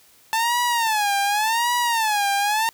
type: tone with vibrato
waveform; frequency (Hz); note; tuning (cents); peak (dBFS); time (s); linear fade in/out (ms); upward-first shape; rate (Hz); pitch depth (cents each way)
sawtooth; 880; A5; 0; -15; 0.33-2.69; 0; sine; 0.88; 170
effects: white hiss -54 dBFS RMS until 2.73 s